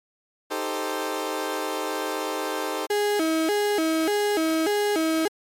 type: chord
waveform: 20% pulse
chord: A half-diminished seventh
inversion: second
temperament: equal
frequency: 311.1 / 392 / 440 / 523.3 Hz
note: Eb4 / G4 / A4 / C5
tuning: 0 / 0 / 0 / 0 cents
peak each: -27 dBFS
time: 0.5-2.87 s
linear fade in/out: 20 ms
type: tone with vibrato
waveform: 35% pulse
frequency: 364 Hz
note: F#4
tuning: 28 cents flat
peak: -19 dBFS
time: 2.9-5.28 s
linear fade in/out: 5 ms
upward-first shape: square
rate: 1.7 Hz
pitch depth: 220 cents each way
effects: MP3 64 kbps